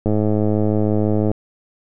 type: click train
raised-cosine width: 2 ms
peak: -6 dBFS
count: 134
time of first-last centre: 0.06-1.315 s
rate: 106 Hz
effects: none

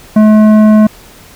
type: tone with tanh clipping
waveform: triangle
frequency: 214.5 Hz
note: A3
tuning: 44 cents flat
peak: -4 dBFS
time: 0.16-0.87 s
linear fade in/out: 5 ms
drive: 16 dB
effects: pink hiss -37 dBFS RMS until 1.35 s

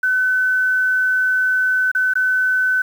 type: tone with dropouts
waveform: sine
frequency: 1512 Hz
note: F#6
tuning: 37 cents sharp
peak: -14 dBFS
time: 0.03-2.82 s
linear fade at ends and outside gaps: 5 ms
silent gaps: 1.916-1.949 / 2.137-2.154 s
effects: 7-bit

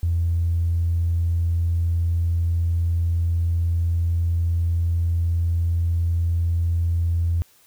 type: tone with tanh clipping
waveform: triangle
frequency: 84.7 Hz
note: E2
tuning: 48 cents sharp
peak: -18 dBFS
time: 0.03-7.42 s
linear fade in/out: 0 ms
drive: 4 dB
effects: white hiss -56 dBFS RMS until 7.66 s

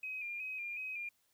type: tone with vibrato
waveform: triangle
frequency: 2465 Hz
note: D#7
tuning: 17 cents flat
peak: -35 dBFS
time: 0.03-1.09 s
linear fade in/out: 5 ms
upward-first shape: square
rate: 2.7 Hz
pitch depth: 45 cents each way
effects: tanh soft clip ceiling -37 dBFS + white hiss -75 dBFS RMS until 1.33 s

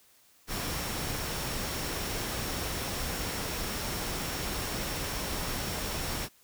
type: tone in noise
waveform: sine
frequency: 5490 Hz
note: F8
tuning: 31 cents flat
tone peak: -45 dBFS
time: 0.47-6.29 s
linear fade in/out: 50 ms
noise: pink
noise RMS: -34 dBFS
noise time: 0.47-6.29 s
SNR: -14 dB
effects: white hiss -62 dBFS RMS until 6.43 s

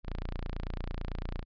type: tone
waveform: sawtooth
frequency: 28.98 Hz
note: A#0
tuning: 9 cents flat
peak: -30 dBFS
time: 0.03-1.45 s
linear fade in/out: 50 ms
effects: resampled to 11025 Hz

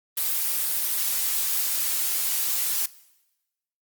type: noise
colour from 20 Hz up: blue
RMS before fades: -25 dBFS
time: 0.17-2.86 s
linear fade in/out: 5 ms
effects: noise-tail reverb RT60 1.0 s tail -20 dB re dry + Opus 24 kbps

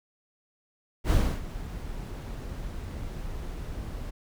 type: noise with ADSR envelope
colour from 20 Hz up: brown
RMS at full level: -20 dBFS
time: 1.04-4.11 s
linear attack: 69 ms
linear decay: 290 ms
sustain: -16 dB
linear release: 16 ms
effects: none

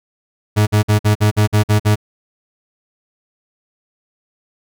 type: tone bursts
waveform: 40% pulse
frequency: 105.4 Hz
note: G#2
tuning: 26 cents sharp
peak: -9 dBFS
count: 9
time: 0.56-1.958 s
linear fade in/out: 20 ms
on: 110 ms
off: 51 ms
effects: none

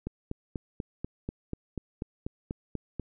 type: click train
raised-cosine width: 3 ms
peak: -20 dBFS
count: 13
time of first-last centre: 0.07-2.997 s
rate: 4.1 Hz
effects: none

